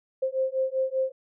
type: beating tone pair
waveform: sine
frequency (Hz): 523.3 / 528.4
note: C5 / C5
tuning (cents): 0 / +17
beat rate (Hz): 5.1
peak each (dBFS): -27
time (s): 0.22-1.12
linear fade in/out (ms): 10
effects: none